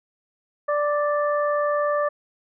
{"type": "harmonic tone", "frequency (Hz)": 587.3, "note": "D5", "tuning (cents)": 0, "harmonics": [1, 2, 3], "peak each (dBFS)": [-21, -25, -32], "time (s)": [0.68, 2.09], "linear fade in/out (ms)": 10, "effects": []}